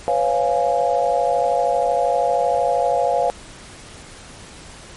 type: chord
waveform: sine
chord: C# dominant seventh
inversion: third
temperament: equal with one note detuned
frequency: 501.6 / 554.4 / 698.5 / 830.6 Hz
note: B4 / C#5 / E#5 / G#5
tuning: +27 / 0 / 0 / 0 cents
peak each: -22 / -21 / -19 / -23 dBFS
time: 0.08-3.3 s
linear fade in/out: 0 ms
effects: pink hiss -40 dBFS RMS until 4.96 s + MP3 48 kbps